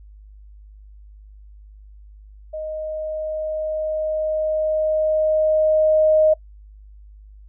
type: tone with level ramp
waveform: sine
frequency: 622.3 Hz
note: D#5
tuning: in tune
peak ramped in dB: -26 to -11 dBFS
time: 2.53-6.34 s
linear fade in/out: 10 ms
effects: noise-tail reverb RT60 0.1 s tail -23 dB re dry + added 51 Hz sine -41 dBFS peak until 7.48 s